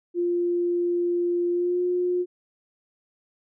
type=tone with pitch glide; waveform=sine; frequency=349.2 to 357.8 Hz; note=F4 to F4; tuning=0 to +42 cents; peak=-21 dBFS; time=0.14-2.26 s; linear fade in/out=50 ms; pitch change=+42 cents; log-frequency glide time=1.51-1.81 s; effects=none